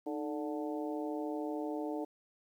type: harmonic tone with a mistuned harmonic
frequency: 146.6 Hz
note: D3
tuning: 3 cents flat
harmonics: 2 / 3 / 4 / 5 / 6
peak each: -37 / -41 / -43 / -45 / -47 dBFS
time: 0.06-2.05 s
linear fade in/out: 10 ms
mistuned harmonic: 2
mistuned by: +78 cents
effects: 11-bit